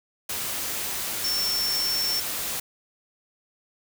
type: tone in noise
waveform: sine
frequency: 5420 Hz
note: E8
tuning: 47 cents sharp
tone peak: -24 dBFS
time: 1.24-2.2 s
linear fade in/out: 5 ms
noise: white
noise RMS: -30 dBFS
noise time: 0.29-2.6 s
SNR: +3 dB
effects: none